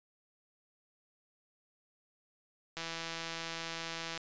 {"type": "click train", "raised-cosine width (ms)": 0.2, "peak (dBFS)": -22, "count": 233, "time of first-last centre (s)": [2.77, 4.176], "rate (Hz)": 165, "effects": ["resampled to 16000 Hz"]}